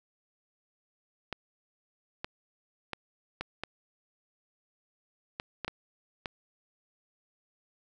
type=clicks; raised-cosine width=0.3 ms; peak=-18 dBFS; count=9; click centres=1.327 / 2.245 / 2.933 / 3.41 / 3.636 / 5.399 / 5.647 / 5.68 / 6.258 s; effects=none